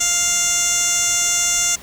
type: tone with band-pass filter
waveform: 15% pulse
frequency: 698.5 Hz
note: F5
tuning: in tune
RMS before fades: -18 dBFS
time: 0-1.76 s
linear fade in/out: 10 ms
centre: 6500 Hz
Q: 2.9
effects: pink hiss -40 dBFS RMS until 1.82 s